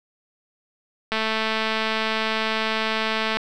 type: click train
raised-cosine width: 0.3 ms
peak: -8 dBFS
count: 496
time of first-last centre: 1.12-3.37 s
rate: 220 Hz
effects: none